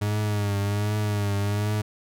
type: tone with vibrato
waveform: 40% pulse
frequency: 103.2 Hz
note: G#2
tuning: 10 cents flat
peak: -22 dBFS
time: 0.01-1.82 s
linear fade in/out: 10 ms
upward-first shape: triangle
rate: 1.3 Hz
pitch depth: 55 cents each way
effects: none